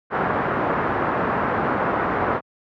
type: low-pass noise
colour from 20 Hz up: white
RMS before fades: -22 dBFS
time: 0.1-2.41 s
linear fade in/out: 50 ms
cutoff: 1400 Hz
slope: 24 dB/octave
effects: high-pass 100 Hz 12 dB/octave